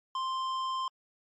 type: tone with hard clipping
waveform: sine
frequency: 1046.5 Hz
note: C6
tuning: in tune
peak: -32 dBFS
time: 0.15-0.88 s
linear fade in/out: 2 ms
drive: 15 dB
effects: low-pass 5000 Hz 12 dB/octave + MP3 48 kbps